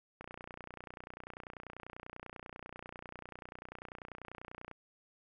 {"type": "click train", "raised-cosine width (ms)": 0.5, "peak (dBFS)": -30, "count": 137, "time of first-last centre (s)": [0.21, 4.713], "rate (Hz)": 30.2, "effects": []}